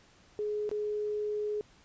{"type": "tone with dropouts", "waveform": "sine", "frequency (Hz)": 420.1, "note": "G#4", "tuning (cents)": 20, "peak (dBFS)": -30, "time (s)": [0.39, 1.61], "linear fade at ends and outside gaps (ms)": 0, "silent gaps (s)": [0.692, 0.714], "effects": ["pink hiss -61 dBFS RMS until 1.84 s", "resampled to 16000 Hz"]}